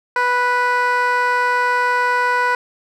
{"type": "tone with band-pass filter", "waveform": "15% pulse", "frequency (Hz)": 492.8, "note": "B4", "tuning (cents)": -4, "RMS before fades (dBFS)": -17, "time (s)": [0.16, 2.55], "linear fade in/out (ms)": 2, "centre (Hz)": 1200, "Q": 1.3, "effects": []}